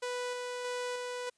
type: tone with tremolo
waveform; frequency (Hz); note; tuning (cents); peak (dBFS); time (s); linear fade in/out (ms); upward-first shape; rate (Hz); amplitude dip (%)
sawtooth; 493.9; B4; 0; -30; 0.02-1.3; 10; square; 1.6; 25
effects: white hiss -74 dBFS RMS until 1.37 s + resampled to 22050 Hz